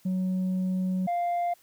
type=tone pair in turn; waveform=sine; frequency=185.6 / 697.7 Hz; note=F#3 / F5; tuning=+6 / -2 cents; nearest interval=octave + major seventh; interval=2292 cents; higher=second; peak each=-22 dBFS; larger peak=neither; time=0.05-1.07 / 1.07-1.54 s; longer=first; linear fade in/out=10 ms; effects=tanh soft clip ceiling -24 dBFS + white hiss -61 dBFS RMS until 1.62 s